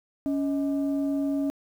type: tone pair together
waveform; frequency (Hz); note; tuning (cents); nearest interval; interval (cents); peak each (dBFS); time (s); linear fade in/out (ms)
sine; 280 / 628.6; C#4 / D#5; +18 / +18; octave + major second; 1400; -23 / -33; 0.26-1.5; 0
effects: tanh soft clip ceiling -19 dBFS + 9-bit